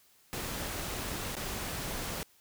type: noise with dropouts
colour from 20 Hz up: pink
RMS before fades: -37 dBFS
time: 0.33-2.23 s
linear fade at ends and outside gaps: 0 ms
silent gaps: 1.353-1.367 s
effects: white hiss -64 dBFS RMS until 2.4 s